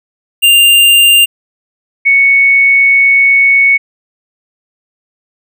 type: tone pair in turn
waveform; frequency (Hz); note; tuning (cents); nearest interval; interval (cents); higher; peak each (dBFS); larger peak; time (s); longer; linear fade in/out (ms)
square / sine; 2794 / 2218; F7 / C#7; 0 / 0; major third; 400; first; -4; neither; 0.42-1.26 / 2.05-3.78; second; 20
effects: none